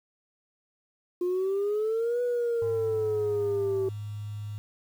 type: exponential two-way sweep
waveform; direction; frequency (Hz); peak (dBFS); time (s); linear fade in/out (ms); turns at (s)
sine; up then down; 352.5 to 490.9 to 381.7; -23; 1.21-3.89; 5; 2.22
type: tone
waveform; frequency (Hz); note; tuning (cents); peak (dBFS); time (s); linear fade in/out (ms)
sine; 104.5; G#2; +11; -33; 2.62-4.58; 0
effects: tanh soft clip ceiling -22 dBFS + 9-bit